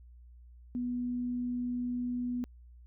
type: tone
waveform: sine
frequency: 245.4 Hz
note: B3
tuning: 11 cents flat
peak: -31 dBFS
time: 0.75-2.44 s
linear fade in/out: 0 ms
effects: added 60 Hz sine -51 dBFS peak until 2.86 s